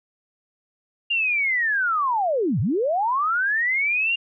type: linear two-way sweep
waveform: sine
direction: down then up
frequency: 2824 to 92.8 to 2824 Hz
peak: -19 dBFS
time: 1.1-4.16 s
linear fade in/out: 10 ms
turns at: 2.6 s
effects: none